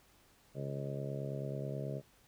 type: harmonic tone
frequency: 69.3 Hz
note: C#2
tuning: in tune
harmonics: 2 / 3 / 4 / 5 / 6 / 7 / 8 / 9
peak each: -39 / -47 / -51 / -50 / -46 / -50 / -47 / -46 dBFS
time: 0.54-2.02 s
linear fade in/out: 50 ms
effects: pink hiss -66 dBFS RMS until 2.27 s